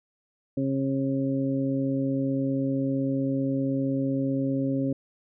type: harmonic tone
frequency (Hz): 135.5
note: C#3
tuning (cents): -39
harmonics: 1 / 2 / 3 / 4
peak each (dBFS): -30 / -25 / -37 / -33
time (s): 0.57-4.93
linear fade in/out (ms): 5
effects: none